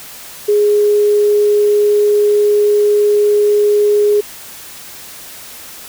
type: tone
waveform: sine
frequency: 415.3 Hz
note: G#4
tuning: in tune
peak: -8 dBFS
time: 0.48-4.21 s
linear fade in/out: 10 ms
effects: white hiss -33 dBFS RMS until 5.88 s